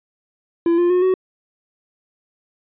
triangle tone with pitch steps, 338.2 / 349.5 / 361.2 / 373.3 Hz, E4 / F4 / F#4 / F#4, +44 / +1 / -42 / +15 cents, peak -11 dBFS, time 0.66-1.14 s, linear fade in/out 2 ms, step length 120 ms, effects resampled to 8000 Hz

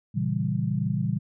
sine chord, A# diminished seventh, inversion none, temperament equal, 116.54 / 138.59 / 164.81 / 196 Hz, A#2 / C#3 / E3 / G3, 0 / 0 / 0 / 0 cents, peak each -29 dBFS, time 0.14-1.19 s, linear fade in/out 20 ms, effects none

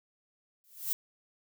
violet noise with exponential growth, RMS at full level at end -28 dBFS, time 0.64-0.93 s, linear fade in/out 0 ms, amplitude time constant 62 ms, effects none

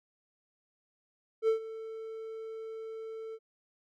triangle tone with ADSR envelope, 444.9 Hz, A4, 19 cents sharp, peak -20 dBFS, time 1.42-3.39 s, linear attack 61 ms, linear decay 110 ms, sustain -17 dB, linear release 50 ms, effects none

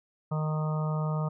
harmonic tone, 154.5 Hz, D#3, 12 cents flat, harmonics 1 / 3 / 4 / 5 / 6 / 7 / 8, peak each -27 / -41 / -39 / -45 / -42 / -45 / -40 dBFS, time 0.31-1.29 s, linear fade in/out 10 ms, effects none

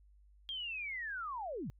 sine linear sweep, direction down, 3256 to 104.9 Hz, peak -38 dBFS, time 0.49-1.7 s, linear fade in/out 0 ms, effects added 50 Hz sine -60 dBFS peak until 1.79 s

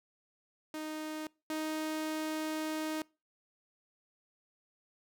sawtooth tone pair in turn, 310 / 312 Hz, D#4 / D#4, -6 / +5 cents, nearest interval unison, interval 11 cents, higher second, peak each -34 / -30 dBFS, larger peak second, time 0.74-1.27 / 1.5-3.02 s, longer second, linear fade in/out 2 ms, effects noise-tail reverb RT60 0.3 s tail -25 dB re dry

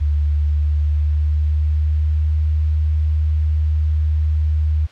sine tone with pitch glide, 74 to 76.83 Hz, D2 to D#2, +14 to -21 cents, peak -14 dBFS, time 0-4.87 s, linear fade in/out 20 ms, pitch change +65 cents, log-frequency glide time 0.18-2.37 s, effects white hiss -45 dBFS RMS until 4.91 s + low-pass 3000 Hz 12 dB/octave

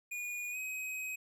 square tone with pitch glide, 2445 to 2527 Hz, D#7 to D#7, -31 to +26 cents, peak -38 dBFS, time 0.11-1.16 s, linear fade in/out 10 ms, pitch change +57 cents, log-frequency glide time 0.51-0.57 s, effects none

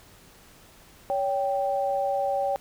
sine tone pair together, 562.1 / 784 Hz, C#5 / G5, +24 / 0 cents, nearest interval tritone, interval 576 cents, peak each -26 dBFS, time 1.1-2.56 s, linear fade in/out 0 ms, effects pink hiss -53 dBFS RMS until 2.6 s

